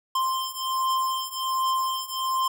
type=beating tone pair; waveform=square; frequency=1046.5 / 1047.8 Hz; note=C6 / C6; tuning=0 / +2 cents; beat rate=1.3 Hz; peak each=-29 / -27 dBFS; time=0.15-2.48 s; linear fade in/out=5 ms; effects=none

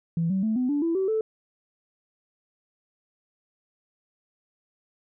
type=tone with pitch steps; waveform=sine; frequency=166.3 / 191.03 / 219.4 / 252.1 / 289.5 / 332.6 / 382.1 / 438.9 Hz; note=E3 / G3 / A3 / B3 / D4 / E4 / G4 / A4; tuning=+16 / -44 / -5 / +36 / -25 / +16 / -44 / -4 cents; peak=-21 dBFS; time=0.17-1.21 s; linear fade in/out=2 ms; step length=130 ms; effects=tanh soft clip ceiling -17 dBFS

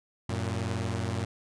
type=tone pair together; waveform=sawtooth; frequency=93.2 / 114.44 Hz; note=F#2 / A#2; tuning=+13 / -31 cents; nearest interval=major third; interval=356 cents; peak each=-28 dBFS; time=0.29-1.25 s; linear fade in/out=5 ms; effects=resampled to 22050 Hz

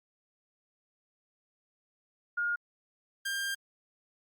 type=tone pair in turn; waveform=sine / sawtooth; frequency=1423 / 1597.3 Hz; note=F6 / G6; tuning=+32 / +32 cents; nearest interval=major second; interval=200 cents; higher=second; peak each=-28 dBFS; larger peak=neither; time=2.37-2.56 / 3.25-3.55 s; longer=second; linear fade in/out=10 ms; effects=Opus 48 kbps

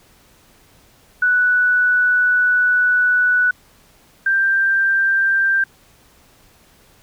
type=tone pair in turn; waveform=sine; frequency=1481 / 1577.7 Hz; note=F#6 / G6; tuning=+1 / +11 cents; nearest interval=minor second; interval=110 cents; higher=second; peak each=-12 / -13 dBFS; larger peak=first; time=1.22-3.51 / 4.26-5.64 s; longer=first; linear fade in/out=5 ms; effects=pink hiss -52 dBFS RMS until 7.02 s

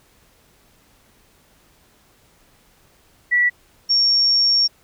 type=tone pair in turn; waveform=sine; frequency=1951 / 5518 Hz; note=B6 / F8; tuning=-22 / -22 cents; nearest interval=octave + tritone; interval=1800 cents; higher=second; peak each=-13 dBFS; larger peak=neither; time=3.31-3.5 / 3.89-4.68 s; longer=second; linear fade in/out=20 ms; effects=pink hiss -56 dBFS RMS until 4.83 s

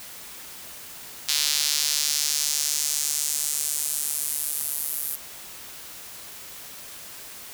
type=tone with high-pass filter sweep; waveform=square; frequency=74 Hz; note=D2; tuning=14 cents sharp; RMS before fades=-26 dBFS; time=1.28-5.16 s; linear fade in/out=10 ms; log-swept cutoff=4200 to 12000 Hz; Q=1.5; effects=white hiss -41 dBFS RMS until 7.53 s

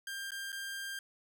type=tone with dropouts; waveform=sawtooth; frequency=1594 Hz; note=G6; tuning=28 cents sharp; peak=-35 dBFS; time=0.07-0.99 s; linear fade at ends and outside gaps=2 ms; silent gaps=0.307-0.318 / 0.52-0.527 s; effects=none

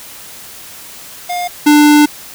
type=tone pair in turn; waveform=square; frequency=710 / 296.7 Hz; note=F5 / D4; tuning=+28 / +18 cents; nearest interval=octave + minor third; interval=1510 cents; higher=first; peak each=-17 / -5 dBFS; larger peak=second; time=1.29-1.48 / 1.66-2.06 s; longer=second; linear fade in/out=10 ms; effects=white hiss -33 dBFS RMS until 2.34 s

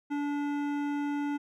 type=tone with hard clipping; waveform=sine; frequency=288.9 Hz; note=D4; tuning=28 cents flat; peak=-31 dBFS; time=0.1-1.38 s; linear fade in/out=20 ms; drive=14 dB; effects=none

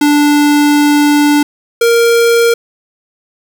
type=tone pair in turn; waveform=square; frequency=293.1 / 466.5 Hz; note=D4 / A#4; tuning=-3 / +1 cents; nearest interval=minor sixth; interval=804 cents; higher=second; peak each=-7 dBFS; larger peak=neither; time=0.01-1.43 / 1.81-2.54 s; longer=first; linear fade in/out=5 ms; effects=8-bit

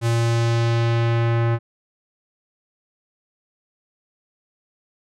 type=tone with low-pass filter sweep; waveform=square; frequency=116.4 Hz; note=A#2; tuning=2 cents flat; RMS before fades=-19 dBFS; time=0.01-1.59 s; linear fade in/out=50 ms; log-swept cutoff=10000 to 1700 Hz; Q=1; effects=none

